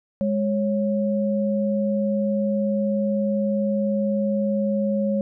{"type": "tone pair together", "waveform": "sine", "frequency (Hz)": [206.1, 550.2], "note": ["G#3", "C#5"], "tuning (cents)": [-13, -13], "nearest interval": "octave + perfect fourth", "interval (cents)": 1700, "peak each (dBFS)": [-21, -24], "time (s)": [0.21, 5.21], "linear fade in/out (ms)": 0, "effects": []}